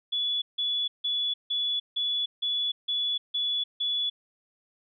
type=tone bursts; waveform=sine; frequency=3422 Hz; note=A7; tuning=49 cents flat; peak=-25 dBFS; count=9; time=0.12-4.1 s; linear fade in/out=10 ms; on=300 ms; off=160 ms; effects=none